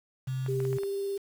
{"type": "tone", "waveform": "sine", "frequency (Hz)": 130.81, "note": "C3", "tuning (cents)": 0, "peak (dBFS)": -29, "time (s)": [0.27, 0.78], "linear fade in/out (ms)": 10}
{"type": "clicks", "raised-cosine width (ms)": 0.5, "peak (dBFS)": -28, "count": 6, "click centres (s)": [0.463, 0.603, 0.652, 0.73, 0.785, 0.834]}
{"type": "tone with vibrato", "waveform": "sine", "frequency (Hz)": 396.4, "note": "G4", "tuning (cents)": 19, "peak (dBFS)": -29, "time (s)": [0.48, 1.18], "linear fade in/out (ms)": 10, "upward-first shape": "sine", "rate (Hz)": 18, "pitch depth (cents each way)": 9}
{"effects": ["8-bit"]}